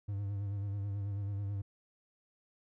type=tone with vibrato; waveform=triangle; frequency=100.4 Hz; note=G2; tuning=42 cents sharp; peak=-32 dBFS; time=0.08-1.62 s; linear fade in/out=10 ms; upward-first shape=sine; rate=9.2 Hz; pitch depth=42 cents each way; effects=none